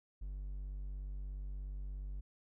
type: tone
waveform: triangle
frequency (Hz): 48.46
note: G1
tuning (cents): -19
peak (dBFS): -38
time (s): 0.21-2.21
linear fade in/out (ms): 10
effects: none